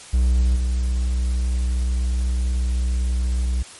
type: tone with level steps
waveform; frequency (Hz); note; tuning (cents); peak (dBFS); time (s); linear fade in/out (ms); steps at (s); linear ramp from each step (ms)
triangle; 62; B1; +7; -12 / -16; 0.13-3.63; 10; 0.55; 20
effects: white hiss -41 dBFS RMS until 3.79 s + MP3 48 kbps